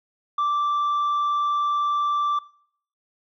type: tone with tanh clipping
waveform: sine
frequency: 1171 Hz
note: D6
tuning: 5 cents flat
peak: -20 dBFS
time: 0.38-2.39 s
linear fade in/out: 5 ms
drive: 2 dB
effects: noise-tail reverb RT60 0.6 s tail -20 dB re dry + MP3 64 kbps